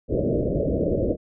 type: low-pass noise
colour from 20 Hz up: white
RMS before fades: -23 dBFS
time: 0.08-1.17 s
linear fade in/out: 50 ms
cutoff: 610 Hz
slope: 96 dB/octave
effects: none